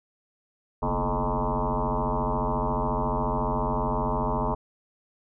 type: tone with frequency modulation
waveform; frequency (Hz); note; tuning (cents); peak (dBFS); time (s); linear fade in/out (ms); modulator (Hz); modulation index
sine; 431.8; A4; -33; -23; 0.82-4.55; 10; 94.4; 6.7
effects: none